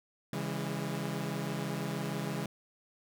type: chord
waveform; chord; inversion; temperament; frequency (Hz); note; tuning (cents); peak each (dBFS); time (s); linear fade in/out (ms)
sawtooth; C# minor; none; equal with one note detuned; 138.59 / 164.81 / 203.4; C#3 / E3 / G#3; 0 / 0 / -36; -34; 0.33-2.46; 2
effects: none